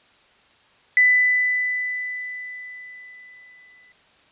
sine tone with exponential decay, 1995 Hz, B6, 17 cents sharp, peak -11 dBFS, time 0.97-3.92 s, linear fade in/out 1 ms, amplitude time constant 640 ms, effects white hiss -56 dBFS RMS until 4.31 s + resampled to 8000 Hz

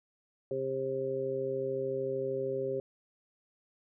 harmonic tone, 133.2 Hz, C3, 31 cents sharp, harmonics 1 / 2 / 3 / 4, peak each -43 / -44 / -33 / -35 dBFS, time 0.51-2.8 s, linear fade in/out 2 ms, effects none

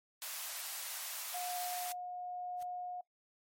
white high-pass noise, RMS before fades -42 dBFS, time 0.22-1.92 s, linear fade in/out 0 ms, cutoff 590 Hz, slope 48 dB/octave
sine tone with tremolo, 720 Hz, F#5, 47 cents flat, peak -38 dBFS, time 1.34-3.01 s, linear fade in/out 5 ms, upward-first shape triangle, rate 0.99 Hz, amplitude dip 25%
white noise with exponential growth, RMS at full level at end -49 dBFS, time 2.56-2.63 s, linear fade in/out 5 ms, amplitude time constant 15 ms
effects noise-tail reverb RT60 0.1 s tail -22 dB re dry + MP3 64 kbps

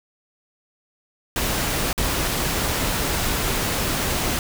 pink noise with dropouts, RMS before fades -23 dBFS, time 1.36-4.39 s, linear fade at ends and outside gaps 1 ms, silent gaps 1.929-1.978 s, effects none

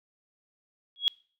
sine tone with exponential growth, 3322 Hz, G#7, in tune, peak -16 dBFS, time 0.96-1.08 s, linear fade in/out 0 ms, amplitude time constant 24 ms, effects noise-tail reverb RT60 0.5 s tail -26 dB re dry

